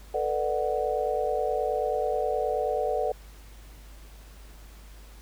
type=chord; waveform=sine; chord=B minor seventh; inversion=third; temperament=just; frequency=444.5 / 493.9 / 592.7 / 740.8 Hz; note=A4 / B4 / D5 / F#5; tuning=+18 / 0 / +16 / +2 cents; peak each=-30 dBFS; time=0.14-3.12 s; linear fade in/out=5 ms; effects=added 51 Hz sine -45 dBFS peak until 5.21 s + pink hiss -54 dBFS RMS until 5.21 s